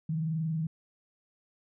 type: tone with frequency modulation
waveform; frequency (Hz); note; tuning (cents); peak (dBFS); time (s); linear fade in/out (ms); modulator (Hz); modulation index
sine; 159.8; D#3; +47; -28; 0.09-0.67; 5; 21.6; 0.33
effects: none